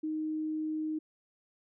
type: tone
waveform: sine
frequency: 311.1 Hz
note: D#4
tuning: in tune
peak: -31 dBFS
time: 0.03-0.99 s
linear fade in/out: 10 ms
effects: none